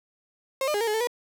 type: tone with pitch steps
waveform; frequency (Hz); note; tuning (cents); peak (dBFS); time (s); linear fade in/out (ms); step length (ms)
35% pulse; 534 / 603 / 411.1 / 461 / 424.3 / 443.4 / 484.6; C5 / D5 / G#4 / A#4 / G#4 / A4 / B4; +35 / +46 / -18 / -19 / +37 / +13 / -33; -22; 0.61-1.072; 2; 66
effects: none